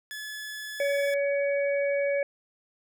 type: tone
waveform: sawtooth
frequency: 1714 Hz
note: A6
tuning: 46 cents flat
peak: -32 dBFS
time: 0.11-1.14 s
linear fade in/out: 0 ms
type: harmonic tone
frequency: 564 Hz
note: C#5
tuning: 30 cents sharp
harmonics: 1 / 3 / 4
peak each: -24 / -37 / -34 dBFS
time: 0.8-2.23 s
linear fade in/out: 2 ms
effects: none